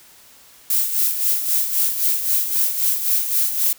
violet noise with tremolo, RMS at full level -17 dBFS, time 0.7-3.73 s, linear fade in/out 2 ms, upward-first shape sine, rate 3.8 Hz, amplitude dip 60%, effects white hiss -48 dBFS RMS until 3.78 s

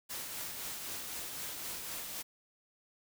white noise with tremolo, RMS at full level -40 dBFS, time 0.09-2.23 s, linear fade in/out 20 ms, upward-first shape triangle, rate 3.9 Hz, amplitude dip 35%, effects none

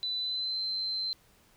sine tone with pitch glide, 3991 to 4098 Hz, B7 to C8, +17 to -37 cents, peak -30 dBFS, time 0.03-1.13 s, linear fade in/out 0 ms, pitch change +46 cents, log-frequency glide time 0.18-0.59 s, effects pink hiss -63 dBFS RMS until 1.56 s

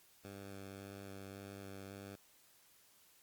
10% pulse tone with vibrato, 98.3 Hz, G2, 5 cents sharp, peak -40 dBFS, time 0.24-2.16 s, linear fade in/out 10 ms, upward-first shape square, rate 1.8 Hz, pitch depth 11 cents each way, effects white hiss -67 dBFS RMS until 3.22 s + Opus 48 kbps

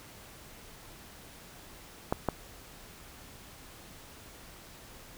clicks, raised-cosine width 1 ms, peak -13 dBFS, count 2, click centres 2.125 / 2.287 s, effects pink hiss -51 dBFS RMS until 5.17 s

